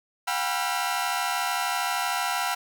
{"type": "tone cluster", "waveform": "sawtooth", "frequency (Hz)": [720, 793, 977, 1354], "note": ["F#5", "G5", "B5", "E6"], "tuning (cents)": [-47, 20, -19, 46], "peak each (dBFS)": -27, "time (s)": [0.27, 2.55], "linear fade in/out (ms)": 10, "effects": []}